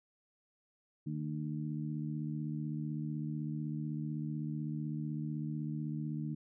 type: harmonic tone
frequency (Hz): 75.9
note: D#2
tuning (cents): -42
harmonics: 2 / 3 / 4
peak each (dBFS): -37 / -41 / -43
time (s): 1.06-6.35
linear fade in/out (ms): 10
effects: none